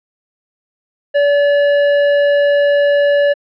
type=tone with hard clipping; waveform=sine; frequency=574 Hz; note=D5; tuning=40 cents flat; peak=-11 dBFS; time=1.14-3.34 s; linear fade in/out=20 ms; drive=11 dB; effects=low-pass 3000 Hz 12 dB/octave